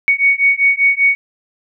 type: beating tone pair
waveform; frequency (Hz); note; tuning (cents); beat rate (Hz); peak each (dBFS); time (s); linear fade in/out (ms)
sine; 2229 / 2234.1; C#7 / C#7; +9 / +13; 5.1; -13 / -13; 0.08-1.15; 0
effects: none